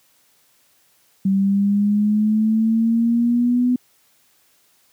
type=exponential sweep; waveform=sine; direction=up; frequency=192.6 to 250 Hz; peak=-14 dBFS; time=1.25-3.76 s; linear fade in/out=5 ms; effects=white hiss -59 dBFS RMS until 4.92 s + high-pass 80 Hz 12 dB/octave